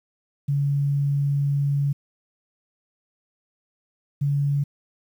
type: tone pair in turn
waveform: sine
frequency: 141.6 / 142.25 Hz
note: C#3 / C#3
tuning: +37 / +45 cents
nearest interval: unison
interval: 8 cents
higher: second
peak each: -19 dBFS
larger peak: neither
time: 0.48-1.93 / 4.21-4.64 s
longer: first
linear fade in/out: 10 ms
effects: 9-bit